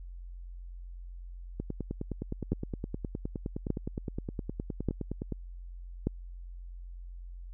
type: two click trains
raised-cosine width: 3 ms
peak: -15 / -21 dBFS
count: 4 / 37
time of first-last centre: 2.52-6.07 / 1.6-5.323 s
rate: 0.845 / 9.67 Hz
effects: added 44 Hz sine -41 dBFS peak until 7.53 s